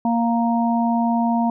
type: harmonic tone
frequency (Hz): 233.1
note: A#3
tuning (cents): 0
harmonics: 1 / 3 / 4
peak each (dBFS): -18 / -23 / -24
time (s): 0.05-1.5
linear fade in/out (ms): 2
effects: none